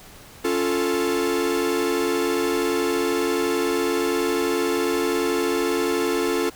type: chord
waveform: 45% pulse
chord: Db augmented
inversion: none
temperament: equal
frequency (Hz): 277.2 / 349.2 / 440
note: Db4 / F4 / A4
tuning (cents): 0 / 0 / 0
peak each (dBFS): -27 / -24 / -24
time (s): 0.44-6.5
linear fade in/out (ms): 10
effects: pink hiss -45 dBFS RMS until 6.55 s